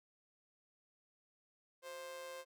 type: tone with amplitude modulation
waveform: sawtooth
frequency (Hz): 525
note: C5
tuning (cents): +6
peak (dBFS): -40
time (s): 1.82-2.45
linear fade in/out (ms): 50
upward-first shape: sine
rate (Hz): 158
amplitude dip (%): 50
effects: none